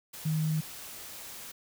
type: tone in noise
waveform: sine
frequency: 156.6 Hz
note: D#3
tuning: 11 cents sharp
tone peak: -26 dBFS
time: 0.25-0.61 s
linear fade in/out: 10 ms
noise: white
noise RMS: -44 dBFS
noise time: 0.13-1.52 s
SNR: +15 dB
effects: none